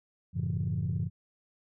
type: chord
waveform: sine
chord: F# minor seventh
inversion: none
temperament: equal with one note detuned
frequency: 92.5 / 110 / 138.59 / 168.28 Hz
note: F#2 / A2 / C#3 / E3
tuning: 0 / 0 / 0 / +36 cents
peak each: -33 dBFS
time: 0.33-1.1 s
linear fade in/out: 50 ms
effects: tanh soft clip ceiling -22 dBFS